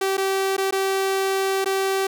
sawtooth tone with dropouts, 386.5 Hz, G4, 24 cents flat, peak -16 dBFS, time 0.01-2.07 s, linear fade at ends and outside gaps 5 ms, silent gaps 0.17-0.178 / 0.567-0.579 / 0.71-0.724 / 1.645-1.658 s, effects none

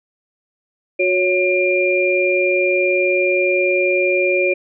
sine tone cluster, 364.6 / 554 / 2395 Hz, F#4 / C#5 / D7, -25 / -1 / +33 cents, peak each -18 dBFS, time 0.99-4.54 s, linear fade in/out 10 ms, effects none

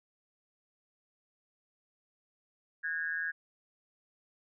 sine tone with amplitude modulation, 1640 Hz, G#6, 22 cents flat, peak -28 dBFS, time 2.83-3.32 s, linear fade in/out 20 ms, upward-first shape sine, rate 162 Hz, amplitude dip 85%, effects none

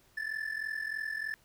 triangle ring-modulated tone, 1752 Hz, A6, 8 cents flat, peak -29 dBFS, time 0.17-1.34 s, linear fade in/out 0 ms, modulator 21.6 Hz, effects pink hiss -65 dBFS RMS until 1.44 s

